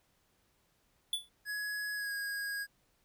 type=tone with exponential decay; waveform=square; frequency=3455 Hz; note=A7; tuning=32 cents flat; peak=-28 dBFS; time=1.13-1.29 s; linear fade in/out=2 ms; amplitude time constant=33 ms
type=tone with pitch glide; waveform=square; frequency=1679 to 1641.6 Hz; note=G#6 to G#6; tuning=+18 to -21 cents; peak=-36 dBFS; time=1.45-2.67 s; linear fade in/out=50 ms; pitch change=-39 cents; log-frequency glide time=1.95-2.13 s
effects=pink hiss -73 dBFS RMS until 3.04 s